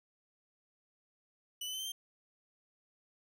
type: tone with pitch steps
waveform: sawtooth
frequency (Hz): 2970 / 3017 / 3064 / 3112 / 3161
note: F#7 / F#7 / G7 / G7 / G7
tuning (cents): +6 / +33 / -40 / -13 / +14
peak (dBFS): -35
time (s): 1.61-1.92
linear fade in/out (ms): 5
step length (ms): 62
effects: none